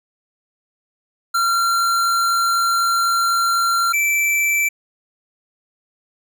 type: tone pair in turn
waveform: square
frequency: 1372 / 2328 Hz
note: F6 / D7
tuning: -31 / -16 cents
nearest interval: major sixth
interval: 915 cents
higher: second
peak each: -16 dBFS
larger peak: neither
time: 1.34-3.93 / 3.93-4.69 s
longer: first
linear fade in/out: 10 ms
effects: none